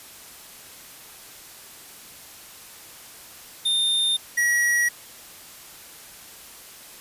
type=tone pair in turn; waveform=square; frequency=3625 / 1916.2 Hz; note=A#7 / A#6; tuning=-49 / +47 cents; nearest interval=major seventh; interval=1104 cents; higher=first; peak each=-20 / -19 dBFS; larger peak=second; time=3.65-4.17 / 4.37-4.89 s; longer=neither; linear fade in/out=10 ms; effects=white hiss -44 dBFS RMS until 7 s + resampled to 32000 Hz